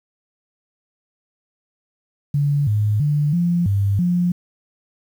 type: tone with pitch steps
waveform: sine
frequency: 143.7 / 105.3 / 147.4 / 173.3 / 99.6 / 176.7 Hz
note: D3 / G#2 / D3 / F3 / G2 / F3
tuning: -37 / +24 / +7 / -13 / +28 / +21 cents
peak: -15 dBFS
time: 2.34-4.32 s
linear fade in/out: 5 ms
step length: 330 ms
effects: 8-bit